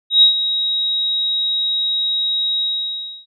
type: tone with ADSR envelope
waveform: sine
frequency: 3805 Hz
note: A#7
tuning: 35 cents sharp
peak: -5 dBFS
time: 0.1-3.26 s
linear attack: 120 ms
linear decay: 110 ms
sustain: -11 dB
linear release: 650 ms
effects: none